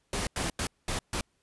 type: noise bursts at uneven times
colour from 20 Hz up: pink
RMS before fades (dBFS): -31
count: 5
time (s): 0.13-0.27 / 0.36-0.5 / 0.59-0.67 / 0.88-0.99 / 1.13-1.21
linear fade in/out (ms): 2
effects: pink hiss -73 dBFS RMS until 1.42 s + resampled to 24000 Hz